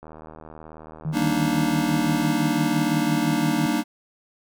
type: click train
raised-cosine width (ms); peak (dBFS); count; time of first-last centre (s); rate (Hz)
1; -27; 175; 0.03-2.247; 78.5
type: tone with tremolo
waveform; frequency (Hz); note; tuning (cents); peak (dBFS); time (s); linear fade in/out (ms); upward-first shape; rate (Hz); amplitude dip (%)
sine; 155.56; D#3; 0; -22; 1.05-3.66; 2; sine; 5.9; 85
type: chord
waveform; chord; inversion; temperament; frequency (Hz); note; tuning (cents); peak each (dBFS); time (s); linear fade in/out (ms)
square; Eb major seventh; first; just; 194.45 / 233.3 / 291.7 / 311.1; G3 / Bb3 / D4 / Eb4; -14 / +2 / -12 / 0; -30 / -26 / -26 / -27; 1.12-3.84; 50
effects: none